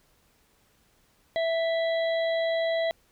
harmonic tone, 659.3 Hz, E5, in tune, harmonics 1 / 3 / 5 / 6, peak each -24 / -34 / -40 / -40 dBFS, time 1.36-2.91 s, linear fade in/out 0 ms, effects pink hiss -65 dBFS RMS until 3.11 s

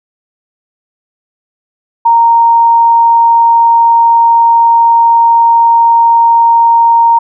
sine tone, 928 Hz, A#5, 8 cents flat, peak -3 dBFS, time 2.05-7.19 s, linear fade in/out 10 ms, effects none

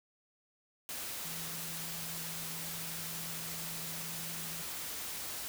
sine tone in noise, 164.81 Hz, E3, in tune, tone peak -48 dBFS, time 1.25-4.62 s, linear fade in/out 0 ms, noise white, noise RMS -41 dBFS, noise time 0.89-5.48 s, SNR -10 dB, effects none

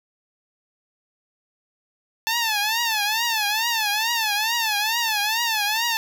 10% pulse tone with vibrato, 880 Hz, A5, in tune, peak -12 dBFS, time 2.27-5.97 s, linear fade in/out 0 ms, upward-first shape triangle, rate 2.3 Hz, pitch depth 150 cents each way, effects none

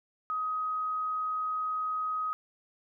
sine tone, 1259 Hz, D#6, 20 cents sharp, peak -29 dBFS, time 0.3-2.33 s, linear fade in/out 0 ms, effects none

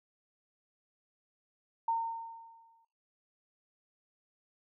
sine tone with exponential decay, 914 Hz, A#5, 34 cents flat, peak -26 dBFS, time 1.88-2.85 s, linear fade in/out 5 ms, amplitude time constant 210 ms, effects noise-tail reverb RT60 0.7 s tail -21 dB re dry

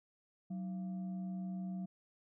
sine tone with frequency modulation, 186.5 Hz, F#3, 14 cents sharp, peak -38 dBFS, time 0.5-1.86 s, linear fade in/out 10 ms, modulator 500 Hz, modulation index 0.27, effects none

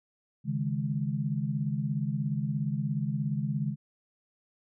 sine chord, C# suspended second, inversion none, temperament equal, 138.59 / 155.56 / 207.7 Hz, C#3 / D#3 / G#3, 0 / 0 / 0 cents, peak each -31 / -32 / -33 dBFS, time 0.44-3.76 s, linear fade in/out 50 ms, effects none

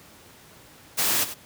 white noise with echo, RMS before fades -23 dBFS, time 0.97-1.25 s, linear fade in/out 20 ms, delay 95 ms, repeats 1, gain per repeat -12 dB, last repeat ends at 1.345 s, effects pink hiss -50 dBFS RMS until 1.45 s + high-pass 80 Hz 12 dB/octave

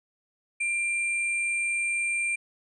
sine tone pair together, 2378 / 8568 Hz, D7 / C9, +21 / +40 cents, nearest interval octave + minor seventh, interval 2219 cents, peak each -25 / -36 dBFS, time 0.6-2.36 s, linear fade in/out 10 ms, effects none

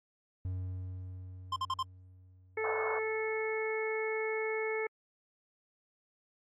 triangle tone with exponential decay, 92.2 Hz, F#2, 6 cents flat, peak -31 dBFS, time 0.45-3.72 s, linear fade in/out 0 ms, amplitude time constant 710 ms
square tone bursts, 1046.5 Hz, C6, in tune, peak -31 dBFS, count 4, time 1.52-1.829 s, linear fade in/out 5 ms, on 42 ms, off 47 ms
harmonic tone, 438.1 Hz, A4, 7 cents flat, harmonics 1 / 2 / 3 / 4 / 5, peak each -33 / -43 / -46 / -43 / -38 dBFS, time 2.57-4.87 s, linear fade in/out 5 ms
white band-pass noise, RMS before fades -38 dBFS, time 2.64-2.99 s, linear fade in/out 2 ms, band 480 to 1400 Hz, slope 48 dB/octave
effects low-pass 5000 Hz 12 dB/octave + AAC 48 kbps

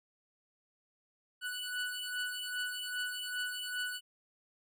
25% pulse beating tone pair, 1480 / 1482.5 Hz, F#6 / F#6, 0 / +3 cents, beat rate 2.5 Hz, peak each -35 / -36 dBFS, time 1.41-4.01 s, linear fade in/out 50 ms, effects none

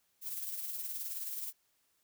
violet noise with tremolo, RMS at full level -38 dBFS, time 0.21-1.53 s, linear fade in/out 50 ms, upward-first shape sine, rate 19 Hz, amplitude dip 45%, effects white hiss -75 dBFS RMS until 2.03 s

